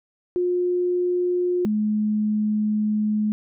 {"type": "tone pair in turn", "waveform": "sine", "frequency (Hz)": [357.2, 212.4], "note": ["F4", "G#3"], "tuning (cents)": [39, 39], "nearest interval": "major sixth", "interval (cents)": 900, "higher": "first", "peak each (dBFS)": -19, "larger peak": "neither", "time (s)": [[0.36, 1.65], [1.65, 3.32]], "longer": "second", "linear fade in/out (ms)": 0, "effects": []}